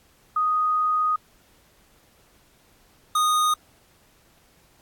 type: tone pair in turn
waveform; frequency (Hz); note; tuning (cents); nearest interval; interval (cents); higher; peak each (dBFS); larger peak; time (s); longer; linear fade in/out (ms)
sine / square; 1244.5 / 1236.6; D#6 / D#6; 0 / -11; unison; 11; first; -19; neither; 0.36-1.16 / 3.15-3.54; first; 5
effects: pink hiss -59 dBFS RMS until 4.81 s + AAC 64 kbps